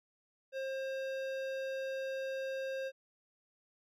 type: tone with hard clipping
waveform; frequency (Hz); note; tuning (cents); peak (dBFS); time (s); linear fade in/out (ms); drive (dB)
triangle; 533; C5; +32; -38; 0.52-2.92; 50; 18
effects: none